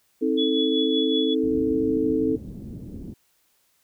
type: chord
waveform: sine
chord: A diminished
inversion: first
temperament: just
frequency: 264 / 316.8 / 440 Hz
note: C4 / Eb4 / A4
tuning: +16 / +31 / 0 cents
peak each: -24 dBFS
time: 0.21-2.37 s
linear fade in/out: 20 ms
type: tone with tremolo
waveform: sine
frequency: 3400 Hz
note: G#7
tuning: 40 cents sharp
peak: -23 dBFS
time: 0.37-1.35 s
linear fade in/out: 20 ms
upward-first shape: triangle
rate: 5.3 Hz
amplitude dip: 65%
type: low-pass noise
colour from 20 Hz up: white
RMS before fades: -37 dBFS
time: 1.42-3.14 s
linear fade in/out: 10 ms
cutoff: 290 Hz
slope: 24 dB/octave
effects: white hiss -66 dBFS RMS until 3.83 s